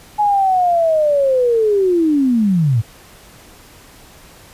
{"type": "linear sweep", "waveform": "sine", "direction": "down", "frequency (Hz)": [846, 103.83], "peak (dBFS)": -11, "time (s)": [0.18, 2.82], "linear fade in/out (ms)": 20, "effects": ["pink hiss -43 dBFS RMS until 4.53 s", "resampled to 32000 Hz"]}